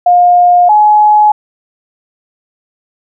sine tone pair in turn, 710 / 844.3 Hz, F5 / G#5, +28 / +28 cents, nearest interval minor third, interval 300 cents, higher second, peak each -3 dBFS, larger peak neither, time 0.06-0.69 / 0.69-1.32 s, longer neither, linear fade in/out 5 ms, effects none

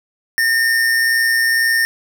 square tone with amplitude modulation, 1820 Hz, A#6, 42 cents flat, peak -12 dBFS, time 0.38-1.85 s, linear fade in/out 0 ms, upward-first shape sine, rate 122 Hz, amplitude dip 35%, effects none

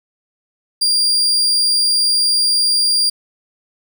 35% pulse tone, 4779 Hz, D8, 29 cents sharp, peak -11 dBFS, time 0.81-3.1 s, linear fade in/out 10 ms, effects none

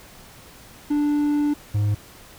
triangle tone pair in turn, 293.7 / 103.84 Hz, D4 / G#2, 0 / 0 cents, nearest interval octave + tritone, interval 1800 cents, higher first, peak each -16 dBFS, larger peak neither, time 0.9-1.54 / 1.74-1.95 s, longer first, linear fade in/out 10 ms, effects pink hiss -46 dBFS RMS until 2.38 s

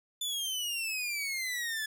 sawtooth exponential sweep, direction down, 3520 to 1713 Hz, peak -29 dBFS, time 0.21-1.86 s, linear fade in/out 5 ms, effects none

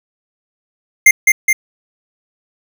square tone with echo, 2105 Hz, C7, 10 cents sharp, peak -3 dBFS, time 1.06-1.11 s, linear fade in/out 5 ms, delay 210 ms, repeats 2, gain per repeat -3 dB, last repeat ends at 1.53 s, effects none

